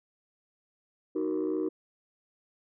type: chord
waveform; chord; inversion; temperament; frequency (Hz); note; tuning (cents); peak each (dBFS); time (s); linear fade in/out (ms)
sine; D# minor; none; just; 311.1 / 373.4 / 466.7; D#4 / F#4 / A#4; 0 / +16 / +2; -29 / -30 / -33; 1.15-1.69; 10
effects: tanh soft clip ceiling -23 dBFS